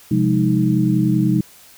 sine tone cluster, 130.2 / 175.7 / 206 / 312.4 Hz, C3 / F3 / G#3 / D#4, -8 / +11 / -14 / +7 cents, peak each -19 dBFS, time 0.11-1.41 s, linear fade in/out 5 ms, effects white hiss -46 dBFS RMS until 1.77 s

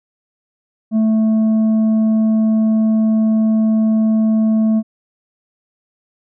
triangle tone with tanh clipping, 219.6 Hz, A3, 3 cents flat, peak -12 dBFS, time 0.91-4.83 s, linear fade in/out 50 ms, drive 9 dB, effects none

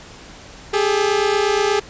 sawtooth tone pair together, 399.3 / 427.7 Hz, G4 / A4, +32 / -49 cents, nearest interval minor second, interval 119 cents, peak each -14 / -15 dBFS, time 0.73-1.8 s, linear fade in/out 10 ms, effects pink hiss -40 dBFS RMS until 1.89 s + resampled to 16000 Hz

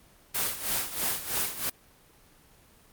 white noise with tremolo, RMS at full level -27 dBFS, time 0.34-1.7 s, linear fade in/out 10 ms, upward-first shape sine, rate 3.1 Hz, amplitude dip 75%, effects pink hiss -58 dBFS RMS until 2.92 s + Opus 24 kbps

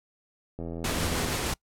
click train, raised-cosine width 2 ms, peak -23 dBFS, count 59, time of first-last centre 0.59-1.285 s, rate 83.5 Hz
pink noise with tremolo, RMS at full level -28 dBFS, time 0.84-1.54 s, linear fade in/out 5 ms, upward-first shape triangle, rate 6.5 Hz, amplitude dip 30%
effects noise-tail reverb RT60 0.1 s tail -24 dB re dry + low-pass 12000 Hz 12 dB/octave

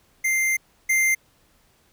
square tone pair in turn, 2093 / 2093 Hz, C7 / C7, 0 / 0 cents, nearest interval unison, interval 0 cents, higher neither, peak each -20 / -18 dBFS, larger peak second, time 0.24-0.57 / 0.89-1.15 s, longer first, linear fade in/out 10 ms, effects pink hiss -61 dBFS RMS until 1.92 s

